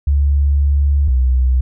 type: tone pair in turn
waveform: sine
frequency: 71 / 63.67 Hz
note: C#2 / C2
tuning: +42 / -47 cents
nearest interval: major second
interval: 189 cents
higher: first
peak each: -10 dBFS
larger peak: neither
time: 0.07-1.08 / 1.08-1.61 s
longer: first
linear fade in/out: 5 ms
effects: none